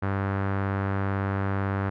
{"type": "tone with low-pass filter", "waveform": "sawtooth", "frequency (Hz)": 98, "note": "G2", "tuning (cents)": 0, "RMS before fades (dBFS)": -27, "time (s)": [0.02, 1.9], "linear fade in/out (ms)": 10, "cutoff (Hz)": 1500, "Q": 2.1, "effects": []}